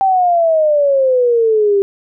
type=exponential sweep; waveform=sine; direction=down; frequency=784 to 392 Hz; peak=-9 dBFS; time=0.01-1.82 s; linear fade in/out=0 ms; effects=none